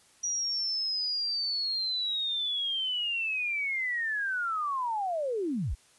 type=linear sweep; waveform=sine; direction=down; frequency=5810 to 34.65 Hz; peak=-28 dBFS; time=0.23-5.75 s; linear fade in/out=10 ms; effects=white hiss -61 dBFS RMS until 5.98 s + resampled to 24000 Hz